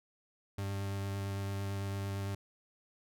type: tone with vibrato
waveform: 40% pulse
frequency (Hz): 98.8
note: G2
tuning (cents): +14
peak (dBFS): -34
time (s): 0.58-2.35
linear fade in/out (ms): 5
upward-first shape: square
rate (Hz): 8.9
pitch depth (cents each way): 9
effects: none